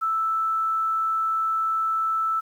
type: tone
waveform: sine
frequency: 1318.5 Hz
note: E6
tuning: in tune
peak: -21 dBFS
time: 0.01-2.41 s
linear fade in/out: 20 ms
effects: 9-bit